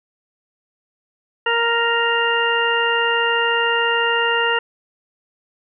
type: harmonic tone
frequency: 466.2 Hz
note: A#4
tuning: in tune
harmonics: 1 / 2 / 3 / 4 / 6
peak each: -22 / -22 / -22 / -22 / -22 dBFS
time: 1.46-4.59 s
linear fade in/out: 5 ms
effects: none